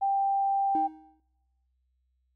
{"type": "tone", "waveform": "sine", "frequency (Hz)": 788, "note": "G5", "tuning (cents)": 9, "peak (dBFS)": -23, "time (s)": [0.01, 0.88], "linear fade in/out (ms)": 20}
{"type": "tone with exponential decay", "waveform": "triangle", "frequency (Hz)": 313.6, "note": "D#4", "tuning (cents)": 14, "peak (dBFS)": -27, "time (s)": [0.75, 1.2], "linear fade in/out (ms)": 1, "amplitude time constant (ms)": 97}
{"effects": ["noise-tail reverb RT60 1.0 s tail -26 dB re dry", "added 63 Hz sine -70 dBFS peak until 2.35 s"]}